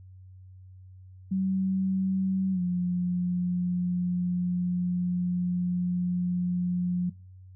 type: tone with pitch glide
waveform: sine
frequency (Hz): 190 to 178.3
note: F#3 to F3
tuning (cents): +46 to +36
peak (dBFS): -24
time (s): 1.31-7.1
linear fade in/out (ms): 10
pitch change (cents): -110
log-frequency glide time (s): 2.52-2.61
effects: noise-tail reverb RT60 0.4 s tail -24 dB re dry + added 93 Hz sine -46 dBFS peak until 7.55 s